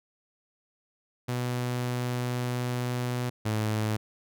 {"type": "tone pair in turn", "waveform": "sawtooth", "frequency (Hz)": [123.47, 108.14], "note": ["B2", "A2"], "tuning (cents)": [0, -30], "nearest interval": "major second", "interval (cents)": 230, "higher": "first", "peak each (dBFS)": [-24, -22], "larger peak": "second", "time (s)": [[1.28, 3.3], [3.45, 3.97]], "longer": "first", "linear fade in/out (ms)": 10, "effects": []}